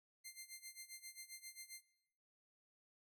10% pulse tone with tremolo, 2093 Hz, C7, in tune, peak -40 dBFS, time 0.24-1.82 s, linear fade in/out 20 ms, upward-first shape sine, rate 7.5 Hz, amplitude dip 85%, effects noise-tail reverb RT60 0.9 s tail -20 dB re dry

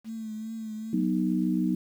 sine tone with vibrato, 220.2 Hz, A3, 2 cents sharp, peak -33 dBFS, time 0.04-1.07 s, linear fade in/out 50 ms, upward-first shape triangle, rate 2.5 Hz, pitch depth 45 cents each way
sine chord, B major, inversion second, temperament equal with one note detuned, 185 / 244.1 / 311.1 Hz, F#3 / B3 / D#4, 0 / -20 / 0 cents, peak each -27 / -28 / -28 dBFS, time 0.93-1.75 s, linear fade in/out 5 ms
effects 9-bit

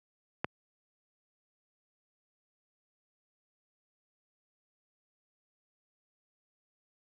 click, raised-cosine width 0.5 ms, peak -14 dBFS, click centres 0.445 s, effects high-pass 100 Hz 12 dB/octave

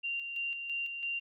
sine tone with tremolo, 2773 Hz, F7, 13 cents flat, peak -32 dBFS, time 0.03-1.2 s, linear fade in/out 20 ms, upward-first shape square, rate 3 Hz, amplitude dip 45%, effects none

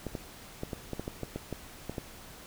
clicks, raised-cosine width 2 ms, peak -21 dBFS, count 12, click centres 0.067 / 0.152 / 0.634 / 0.732 / 0.933 / 0.996 / 1.079 / 1.233 / 1.36 / 1.527 / 1.896 / 1.982 s, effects pink hiss -49 dBFS RMS until 2.46 s

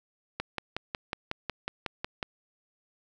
click train, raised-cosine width 0.3 ms, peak -15 dBFS, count 11, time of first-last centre 0.4-2.228 s, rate 5.47 Hz, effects none

